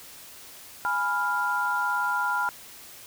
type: chord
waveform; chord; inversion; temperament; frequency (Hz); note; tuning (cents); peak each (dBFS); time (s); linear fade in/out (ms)
sine; F diminished; first; equal; 830.6 / 987.8 / 1396.9; Ab5 / Cb6 / F6; 0 / 0 / 0; -31 / -28 / -26; 0.85-2.49; 0
effects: white hiss -46 dBFS RMS until 3.06 s